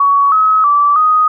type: tone with pitch steps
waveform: sine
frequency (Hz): 1124 / 1279 / 1160 / 1248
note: C#6 / D#6 / D6 / D#6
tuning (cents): +24 / +47 / -22 / +5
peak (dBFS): -7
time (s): 0-1.28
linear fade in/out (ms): 5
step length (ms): 320
effects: none